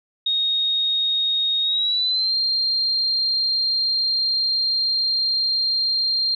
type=tone with pitch glide; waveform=sine; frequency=3732 to 4189 Hz; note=A#7 to C8; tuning=+1 to +1 cents; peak=-18 dBFS; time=0.26-6.35 s; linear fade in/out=5 ms; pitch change=+200 cents; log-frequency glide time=1.62-2.34 s; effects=none